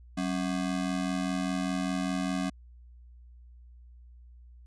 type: ring-modulated tone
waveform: square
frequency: 230 Hz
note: A#3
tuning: 23 cents flat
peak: -26 dBFS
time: 0.17-2.5 s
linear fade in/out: 10 ms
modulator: 42.5 Hz
effects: added 60 Hz sine -49 dBFS peak until 4.66 s + resampled to 22050 Hz